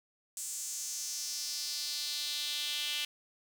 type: tone with high-pass filter sweep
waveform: sawtooth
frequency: 295 Hz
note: D4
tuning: 8 cents sharp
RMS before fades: -37 dBFS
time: 0.37-3.05 s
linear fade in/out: 2 ms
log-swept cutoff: 7700 to 3000 Hz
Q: 3.2
effects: none